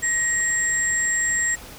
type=tone pair together; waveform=sine; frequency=1888 / 7552 Hz; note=A#6 / A#8; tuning=+22 / +22 cents; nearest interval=2 octaves; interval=2400 cents; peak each=-22 dBFS; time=0.02-1.56 s; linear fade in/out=20 ms; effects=pink hiss -41 dBFS RMS until 1.78 s